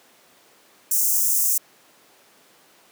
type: high-pass noise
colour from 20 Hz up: white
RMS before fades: -20 dBFS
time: 0.91-1.58 s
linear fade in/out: 5 ms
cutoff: 6000 Hz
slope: 48 dB/octave
effects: pink hiss -54 dBFS RMS until 2.91 s + high-pass 300 Hz 12 dB/octave